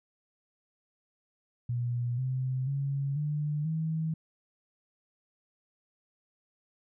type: tone with pitch steps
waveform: sine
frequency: 121 / 129.68 / 138.99 / 148.97 / 159.66 Hz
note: B2 / C3 / C#3 / D3 / D#3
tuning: -35 / -15 / +5 / +25 / +45 cents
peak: -28 dBFS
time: 1.69-4.14 s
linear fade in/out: 5 ms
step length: 490 ms
effects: none